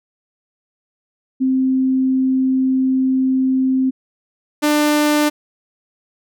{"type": "tone pair in turn", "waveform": ["sine", "sawtooth"], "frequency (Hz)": [261.6, 298.1], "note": ["C4", "D4"], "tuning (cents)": [0, 26], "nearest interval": "major second", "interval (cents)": 226, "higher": "second", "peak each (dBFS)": [-13, -9], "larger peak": "second", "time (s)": [[1.4, 3.91], [4.62, 5.3]], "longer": "first", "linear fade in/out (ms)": 20, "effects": []}